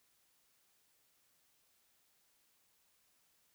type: silence
effects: white hiss -74 dBFS RMS until 3.54 s